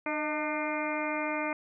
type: harmonic tone with a mistuned harmonic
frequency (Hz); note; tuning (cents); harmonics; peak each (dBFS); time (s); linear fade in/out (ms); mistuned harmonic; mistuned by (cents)
301.1; D4; +43; 1 / 2 / 3 / 4 / 5 / 6 / 7 / 8; -35 / -35 / -37 / -39 / -41 / -47 / -37 / -39; 0.06-1.53; 2; 2; +42
effects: none